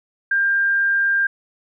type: tone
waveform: sine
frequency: 1596 Hz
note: G6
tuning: 31 cents sharp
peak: -15 dBFS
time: 0.31-1.27 s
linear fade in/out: 5 ms
effects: none